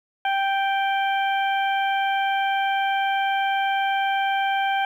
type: harmonic tone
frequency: 784 Hz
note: G5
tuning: in tune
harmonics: 1 / 2 / 3 / 4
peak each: -21 / -27 / -31 / -33 dBFS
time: 0.25-4.85 s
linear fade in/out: 2 ms
effects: 9-bit